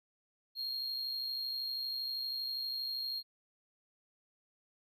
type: tone with amplitude modulation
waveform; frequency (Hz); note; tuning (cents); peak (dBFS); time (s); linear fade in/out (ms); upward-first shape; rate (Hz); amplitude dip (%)
triangle; 4244; C8; +24; -33; 0.55-3.23; 50; sine; 52.6; 30
effects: none